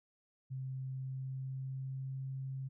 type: tone with pitch glide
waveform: sine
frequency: 131.6 to 133.44 Hz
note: C3 to C3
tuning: +10 to +34 cents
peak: -38 dBFS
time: 0.5-2.69 s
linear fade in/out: 20 ms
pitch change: +24 cents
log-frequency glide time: 0.9-2.23 s
effects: none